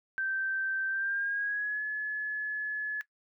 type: tone with pitch glide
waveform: sine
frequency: 1558 to 1708.9 Hz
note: G6 to G#6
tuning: -11 to +49 cents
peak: -29 dBFS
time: 0.18-3.01 s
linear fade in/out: 0 ms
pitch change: +160 cents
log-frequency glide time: 0.88-1.83 s
effects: noise-tail reverb RT60 0.1 s tail -18 dB re dry